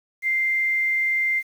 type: tone with quantisation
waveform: sine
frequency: 2093 Hz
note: C7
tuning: in tune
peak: -19 dBFS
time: 0.22-1.43 s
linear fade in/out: 50 ms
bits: 8
effects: none